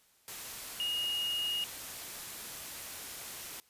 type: tone in noise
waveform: sine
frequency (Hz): 2865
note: F7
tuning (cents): +44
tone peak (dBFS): -31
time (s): 0.8-1.64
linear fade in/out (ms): 0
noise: white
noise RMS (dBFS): -43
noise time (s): 0.28-3.6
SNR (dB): +9
effects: white hiss -67 dBFS RMS until 3.69 s + resampled to 32000 Hz